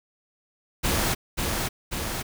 pink noise with echo, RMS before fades -24 dBFS, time 0.83-1.15 s, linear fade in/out 20 ms, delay 540 ms, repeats 2, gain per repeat -3 dB, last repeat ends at 2.23 s, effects none

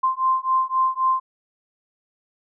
sine beating tone pair, 1043 / 1046.8 Hz, C6 / C6, -6 / 0 cents, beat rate 3.8 Hz, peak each -21 dBFS, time 0.03-1.2 s, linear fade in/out 10 ms, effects none

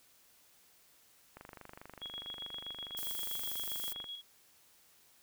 click train, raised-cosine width 0.5 ms, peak -33 dBFS, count 67, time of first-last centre 1.37-4.042 s, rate 24.7 Hz
sine tone with tremolo, 3322 Hz, G#7, in tune, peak -40 dBFS, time 2.01-4.22 s, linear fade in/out 20 ms, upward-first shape square, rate 7.7 Hz, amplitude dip 50%
violet noise, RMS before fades -40 dBFS, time 2.97-3.93 s, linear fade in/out 2 ms
effects white hiss -65 dBFS RMS until 5.22 s

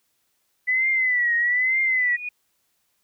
sine tone with vibrato, 1989 Hz, B6, 12 cents sharp, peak -18 dBFS, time 0.67-2.17 s, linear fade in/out 20 ms, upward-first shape triangle, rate 1.1 Hz, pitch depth 110 cents each way
sine tone with exponential growth, 2460 Hz, D#7, 20 cents flat, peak -25 dBFS, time 1.88-2.29 s, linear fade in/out 5 ms, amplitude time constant 87 ms
effects white hiss -70 dBFS RMS until 3.03 s

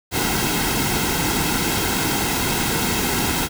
pink noise with comb filter, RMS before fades -21 dBFS, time 0.11-3.49 s, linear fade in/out 50 ms, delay 1.7 ms, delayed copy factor -0.6, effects none

